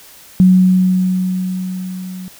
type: tone with level ramp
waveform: sine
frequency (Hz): 184.8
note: F#3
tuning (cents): -2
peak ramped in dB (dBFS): -4 to -26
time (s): 0.4-2.28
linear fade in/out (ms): 0
effects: white hiss -41 dBFS RMS until 2.39 s